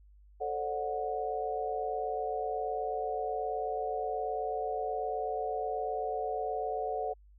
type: chord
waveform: sine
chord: D dominant seventh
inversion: second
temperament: just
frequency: 440.5 / 528.6 / 587.3 / 734.2 Hz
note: A4 / C5 / D5 / F#5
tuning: +2 / +18 / 0 / -14 cents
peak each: -36 / -40 / -40 / -34 dBFS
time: 0.4-7.14 s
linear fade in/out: 20 ms
effects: added 50 Hz sine -55 dBFS peak until 7.38 s